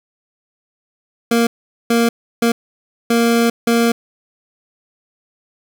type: tone bursts at uneven times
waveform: 25% pulse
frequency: 233.1 Hz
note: A#3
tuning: in tune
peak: -8 dBFS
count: 5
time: 1.31-1.47 / 1.9-2.09 / 2.42-2.52 / 3.1-3.5 / 3.67-3.92 s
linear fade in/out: 5 ms
effects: none